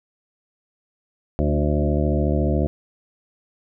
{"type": "harmonic tone with a mistuned harmonic", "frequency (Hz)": 74, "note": "D2", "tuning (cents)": 14, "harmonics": [1, 2, 3, 4, 5, 7, 8, 9], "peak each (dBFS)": [-21, -24, -26, -27, -28, -29, -30, -31], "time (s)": [1.39, 2.67], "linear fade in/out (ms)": 0, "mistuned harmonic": 4, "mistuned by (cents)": 19, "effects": []}